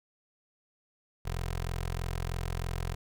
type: tone with notch filter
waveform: 15% pulse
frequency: 43.14 Hz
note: F1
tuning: 20 cents flat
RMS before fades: -34 dBFS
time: 1.25-2.95 s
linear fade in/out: 10 ms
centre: 250 Hz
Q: 0.83
effects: none